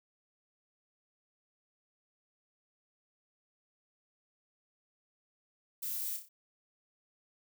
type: noise with echo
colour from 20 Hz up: violet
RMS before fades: -38 dBFS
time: 5.82-6.17 s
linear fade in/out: 10 ms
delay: 30 ms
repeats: 4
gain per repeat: -6 dB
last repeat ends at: 6.29 s
effects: none